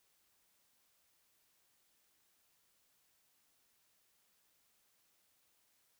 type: silence
effects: white hiss -75 dBFS RMS until 5.99 s